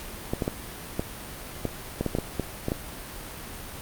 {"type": "clicks", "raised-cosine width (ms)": 2, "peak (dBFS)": -12, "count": 12, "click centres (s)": [0.335, 0.422, 0.479, 0.995, 1.653, 2.01, 2.063, 2.151, 2.186, 2.397, 2.684, 2.719], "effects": ["pink hiss -39 dBFS RMS until 3.81 s", "Opus 48 kbps"]}